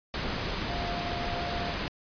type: tone in noise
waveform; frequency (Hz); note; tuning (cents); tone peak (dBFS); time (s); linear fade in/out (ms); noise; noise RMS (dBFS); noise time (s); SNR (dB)
sine; 698.5; F5; 0; -35; 0.7-1.73; 0; pink; -32; 0.14-1.88; -6
effects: resampled to 11025 Hz